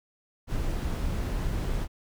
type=noise; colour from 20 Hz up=brown; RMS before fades=-29 dBFS; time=0.47-1.88 s; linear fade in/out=50 ms; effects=none